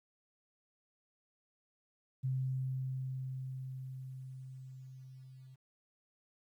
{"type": "tone with level ramp", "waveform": "sine", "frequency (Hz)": 130.81, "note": "C3", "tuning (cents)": 0, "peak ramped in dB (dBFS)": [-31, -52], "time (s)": [2.23, 5.56], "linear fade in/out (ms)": 20, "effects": ["12-bit"]}